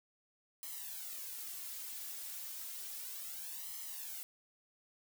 blue noise with flanger, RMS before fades -45 dBFS, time 0.63-4.23 s, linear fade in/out 0 ms, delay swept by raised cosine 0.97 to 3.57 ms, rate 0.32 Hz, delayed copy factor +1, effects none

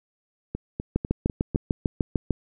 two click trains, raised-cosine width 3 ms, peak -16 / -9 dBFS, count 5 / 10, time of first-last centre 0.55-1.548 / 0.96-2.307 s, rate 4.01 / 6.68 Hz, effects none

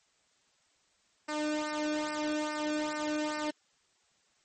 sawtooth tone with flanger, 302.7 Hz, D#4, 48 cents flat, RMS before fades -33 dBFS, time 1.28-3.51 s, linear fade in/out 10 ms, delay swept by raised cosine 0.29 to 1.02 ms, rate 2.4 Hz, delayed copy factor -0.75, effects white hiss -70 dBFS RMS until 4.44 s + MP3 32 kbps

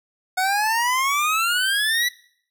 25% pulse exponential sweep, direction up, 733 to 1981 Hz, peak -15 dBFS, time 0.37-2.09 s, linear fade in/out 10 ms, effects noise-tail reverb RT60 0.6 s tail -21 dB re dry

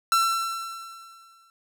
45% pulse tone with exponential decay, 1345 Hz, E6, 34 cents sharp, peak -17 dBFS, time 0.12-1.5 s, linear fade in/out 1 ms, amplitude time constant 300 ms, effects none

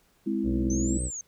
sine chord, Ab augmented, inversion none, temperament equal, 207.7 / 261.6 / 329.6 Hz, Ab3 / C4 / E4, 0 / 0 / 0 cents, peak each -29 / -31 / -29 dBFS, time 0.26-0.98 s, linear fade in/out 10 ms
harmonic tone, 62.6 Hz, B1, 24 cents sharp, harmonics 1 / 2 / 3 / 4 / 5 / 6 / 7 / 8 / 9, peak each -29 / -35 / -42 / -43 / -41 / -49 / -50 / -45 / -48 dBFS, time 0.43-1.11 s, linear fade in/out 50 ms
sine exponential two-way sweep, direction up then down, 6070 to 8330 to 6240 Hz, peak -33 dBFS, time 0.7-1.21 s, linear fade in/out 2 ms, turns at 1.03 s
effects pink hiss -65 dBFS RMS until 1.27 s

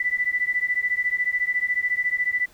sine beating tone pair, 1975.5 / 1989.5 Hz, B6 / B6, 0 / +12 cents, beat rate 14 Hz, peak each -24 / -24 dBFS, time 0-2.46 s, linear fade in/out 5 ms, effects pink hiss -54 dBFS RMS until 2.53 s

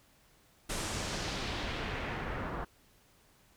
pink noise with low-pass filter sweep, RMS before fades -37 dBFS, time 0.69-2.65 s, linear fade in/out 10 ms, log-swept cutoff 9900 to 1200 Hz, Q 1.3, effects pink hiss -65 dBFS RMS until 3.56 s

